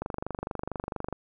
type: click train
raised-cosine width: 1 ms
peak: -18 dBFS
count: 28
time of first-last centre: 0.02-1.127 s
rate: 24.4 Hz
effects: none